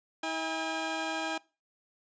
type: tone pair together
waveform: 15% pulse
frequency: 321.1 / 809 Hz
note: E4 / G#5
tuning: -45 / -46 cents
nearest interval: octave + major third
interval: 1599 cents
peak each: -28 dBFS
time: 0.23-1.38 s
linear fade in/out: 5 ms
effects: noise-tail reverb RT60 0.3 s tail -22 dB re dry + resampled to 16000 Hz